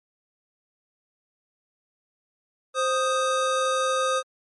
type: tone pair together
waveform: square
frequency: 523.2 / 1244.5 Hz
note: C5 / D#6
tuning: 0 / 0 cents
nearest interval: octave + minor third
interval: 1500 cents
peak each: -25 dBFS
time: 2.74-4.23 s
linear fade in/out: 50 ms
effects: MP3 48 kbps